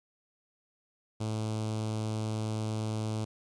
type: tone with notch filter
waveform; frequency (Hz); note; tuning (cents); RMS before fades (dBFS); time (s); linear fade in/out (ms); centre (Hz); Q
sawtooth; 109; A2; -16; -33; 1.2-3.25; 10; 1800; 0.99
effects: resampled to 22050 Hz + 11-bit